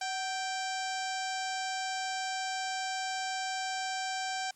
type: harmonic tone with a mistuned harmonic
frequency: 784 Hz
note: G5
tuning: in tune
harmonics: 1 / 2 / 3 / 4 / 5 / 6 / 7 / 8 / 9 / 10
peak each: -35 / -39 / -44 / -45 / -47 / -46 / -44 / -49 / -46 / -49 dBFS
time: 0.01-4.51 s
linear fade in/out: 5 ms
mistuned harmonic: 1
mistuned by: -67 cents
effects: white hiss -64 dBFS RMS until 4.55 s + low-pass 12000 Hz 12 dB/octave